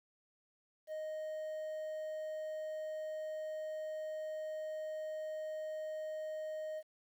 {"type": "tone with quantisation", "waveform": "triangle", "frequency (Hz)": 622, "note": "D#5", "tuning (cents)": -1, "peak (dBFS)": -37, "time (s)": [0.87, 6.83], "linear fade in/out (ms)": 50, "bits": 11, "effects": []}